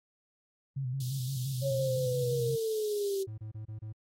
sine tone with vibrato, 130.8 Hz, C3, in tune, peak -31 dBFS, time 0.76-2.56 s, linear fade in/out 10 ms, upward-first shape square, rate 5.8 Hz, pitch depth 67 cents each way
pink high-pass noise, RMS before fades -46 dBFS, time 1-3.23 s, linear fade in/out 5 ms, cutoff 3400 Hz, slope 48 dB/octave
sine linear sweep, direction down, 554 to 381 Hz, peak -29 dBFS, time 1.61-3.27 s, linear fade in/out 50 ms
triangle tone bursts, 108.3 Hz, A2, 27 cents flat, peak -36 dBFS, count 5, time 3.27-3.928 s, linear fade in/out 10 ms, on 110 ms, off 27 ms
effects AAC 48 kbps

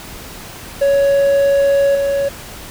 triangle tone with level steps, 558 Hz, C#5, 11 cents sharp, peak -8 / -12 dBFS, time 0.81-2.29 s, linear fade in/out 10 ms, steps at 1.95 s, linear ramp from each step 2 ms, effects pink hiss -33 dBFS RMS until 2.7 s

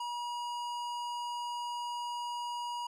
sine tone with hard clipping, 960 Hz, B5, 49 cents flat, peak -37 dBFS, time 0-2.87 s, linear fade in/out 5 ms, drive 14 dB, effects none

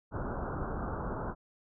pink low-pass noise, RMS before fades -36 dBFS, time 0.11-1.35 s, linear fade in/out 50 ms, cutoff 1500 Hz, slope 96 dB/octave, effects none

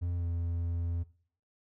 triangle tone with pitch glide, 87.31 to 85.27 Hz, F2 to F2, 0 to -41 cents, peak -28 dBFS, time 0.01-1.04 s, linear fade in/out 20 ms, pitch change -41 cents, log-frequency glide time 0.16-0.25 s, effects noise-tail reverb RT60 0.5 s tail -19 dB re dry

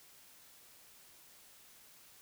silence, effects white hiss -60 dBFS RMS until 2.21 s

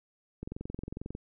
click train, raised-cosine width 3 ms, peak -25 dBFS, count 17, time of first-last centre 0.43-1.151 s, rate 22.2 Hz, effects none

